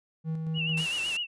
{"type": "tone with tremolo", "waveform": "triangle", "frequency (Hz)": 160, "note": "D#3", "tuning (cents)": 49, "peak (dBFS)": -26, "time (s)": [0.24, 0.87], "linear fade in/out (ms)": 50, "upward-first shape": "square", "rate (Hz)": 4.4, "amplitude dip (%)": 30}
{"type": "tone with vibrato", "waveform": "sine", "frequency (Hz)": 2785, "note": "F7", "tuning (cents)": -5, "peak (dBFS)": -28, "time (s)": [0.54, 1.27], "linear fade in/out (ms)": 50, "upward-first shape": "sine", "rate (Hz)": 7.9, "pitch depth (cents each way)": 85}
{"type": "noise", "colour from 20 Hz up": "white", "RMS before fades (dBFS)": -38, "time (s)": [0.77, 1.17], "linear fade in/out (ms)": 5}
{"effects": ["resampled to 22050 Hz"]}